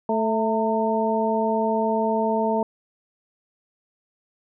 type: harmonic tone with a mistuned harmonic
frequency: 220 Hz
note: A3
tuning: in tune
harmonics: 1 / 2 / 3 / 4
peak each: -25 / -25 / -25 / -25 dBFS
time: 0.09-2.63 s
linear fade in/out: 2 ms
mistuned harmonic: 4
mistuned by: +53 cents
effects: none